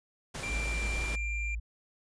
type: noise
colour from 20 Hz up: pink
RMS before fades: -39 dBFS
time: 0.34-1.16 s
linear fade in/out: 10 ms
type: tone with pitch glide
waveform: triangle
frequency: 2363 to 2379 Hz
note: D7 to D7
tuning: +10 to +22 cents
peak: -33 dBFS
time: 0.43-1.55 s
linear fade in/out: 5 ms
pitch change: +12 cents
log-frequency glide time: 0.89-1.18 s
type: tone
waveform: sine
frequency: 55 Hz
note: A1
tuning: in tune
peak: -32 dBFS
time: 0.49-1.6 s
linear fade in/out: 10 ms
effects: resampled to 22050 Hz